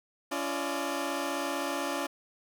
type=tone cluster; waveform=15% pulse; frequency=282.1 / 341.6 / 600 Hz; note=C#4 / F4 / D5; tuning=+30 / -38 / +37 cents; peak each=-27 / -29 / -31 dBFS; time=0.31-2.07 s; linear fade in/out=10 ms; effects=none